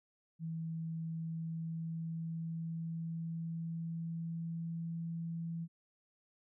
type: tone with pitch glide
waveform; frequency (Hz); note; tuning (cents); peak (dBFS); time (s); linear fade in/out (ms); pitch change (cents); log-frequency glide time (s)
sine; 162.9 to 166.32; E3 to E3; -20 to +16; -37; 0.39-5.68; 50; +36; 1.02-4.96
effects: none